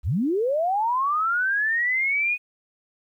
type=linear sweep; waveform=sine; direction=up; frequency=46.85 to 2497 Hz; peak=-20 dBFS; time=0.03-2.38 s; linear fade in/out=50 ms; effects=10-bit